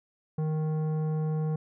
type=tone with tanh clipping; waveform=sine; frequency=155.56 Hz; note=D#3; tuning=in tune; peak=-28 dBFS; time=0.38-1.56 s; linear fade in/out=5 ms; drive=12 dB; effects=none